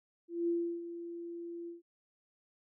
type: tone with ADSR envelope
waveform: sine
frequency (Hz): 341.3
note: F4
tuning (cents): -40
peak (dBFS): -28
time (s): 0.28-1.82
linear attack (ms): 200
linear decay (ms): 330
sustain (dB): -12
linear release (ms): 140
effects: none